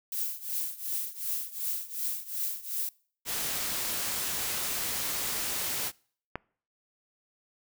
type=noise with tremolo; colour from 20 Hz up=violet; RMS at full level=-30 dBFS; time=0.12-2.89 s; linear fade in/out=2 ms; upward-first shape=triangle; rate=2.7 Hz; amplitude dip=90%
type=noise; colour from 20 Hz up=white; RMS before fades=-32 dBFS; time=3.25-5.92 s; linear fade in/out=50 ms
type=click; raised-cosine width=0.5 ms; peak=-17 dBFS; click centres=6.356 s
effects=noise-tail reverb RT60 0.5 s tail -25 dB re dry